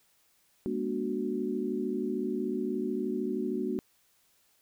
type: chord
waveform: sine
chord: G# half-diminished seventh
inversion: none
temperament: equal with one note detuned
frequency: 207.7 / 240.9 / 293.7 / 370 Hz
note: G#3 / B3 / D4 / F#4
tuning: 0 / -43 / 0 / 0 cents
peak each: -36 / -34 / -36 / -33 dBFS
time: 0.66-3.79 s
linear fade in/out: 0 ms
effects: white hiss -68 dBFS RMS until 4.61 s